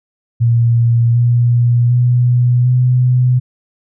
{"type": "tone with pitch steps", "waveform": "sine", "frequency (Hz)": [117.4, 120.07, 122.81, 125.61], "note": ["A#2", "B2", "B2", "B2"], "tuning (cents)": [13, -48, -9, 30], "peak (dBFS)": -8, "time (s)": [0.4, 3.4], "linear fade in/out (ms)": 20, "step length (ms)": 750, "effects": []}